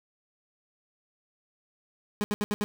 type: tone bursts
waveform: 30% pulse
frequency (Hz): 207.7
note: G#3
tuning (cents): 0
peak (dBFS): -23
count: 5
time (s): 2.21-2.64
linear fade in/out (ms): 0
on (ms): 30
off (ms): 70
effects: none